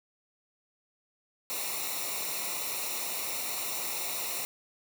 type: noise with comb filter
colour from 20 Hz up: white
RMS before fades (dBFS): -34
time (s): 1.5-4.45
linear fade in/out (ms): 0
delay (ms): 0.62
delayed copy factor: -0.75
effects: none